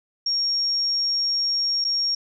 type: tone with dropouts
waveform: sine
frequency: 5560 Hz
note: F8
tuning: 9 cents flat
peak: -20 dBFS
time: 0.26-2.15 s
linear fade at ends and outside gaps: 5 ms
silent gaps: 1.843-1.848 s
effects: none